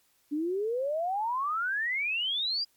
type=exponential sweep; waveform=sine; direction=up; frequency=285.2 to 4917 Hz; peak=-27 dBFS; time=0.31-2.65 s; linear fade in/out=20 ms; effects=white hiss -68 dBFS RMS until 2.76 s + MP3 96 kbps